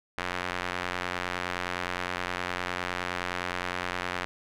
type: tone with band-pass filter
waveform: sawtooth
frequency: 89.7 Hz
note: F2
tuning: 47 cents sharp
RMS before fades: -33 dBFS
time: 0.18-4.25 s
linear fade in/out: 0 ms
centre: 1800 Hz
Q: 1
effects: none